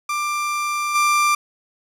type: tone with level steps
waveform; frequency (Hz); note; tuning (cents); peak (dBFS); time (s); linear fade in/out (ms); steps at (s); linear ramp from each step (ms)
30% pulse; 1185; D6; +15; -18 / -12; 0.09-1.35; 5; 0.94; 20
effects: low-pass 12000 Hz 12 dB/octave + 8-bit